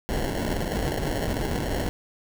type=noise with sample-and-hold; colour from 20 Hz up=pink; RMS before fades=-27 dBFS; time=0.09-1.89 s; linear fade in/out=0 ms; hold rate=1225 Hz; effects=none